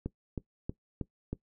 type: click train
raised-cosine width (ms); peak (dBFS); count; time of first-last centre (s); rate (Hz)
3; -21; 5; 0.06-1.33; 3.15
effects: noise-tail reverb RT60 0.1 s tail -19 dB re dry